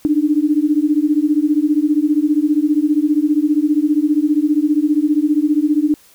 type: beating tone pair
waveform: sine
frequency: 292.5 / 307.5 Hz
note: D4 / D#4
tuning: -7 / -20 cents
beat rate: 15 Hz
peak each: -15 dBFS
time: 0.05-5.94 s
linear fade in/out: 0 ms
effects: white hiss -49 dBFS RMS until 6.14 s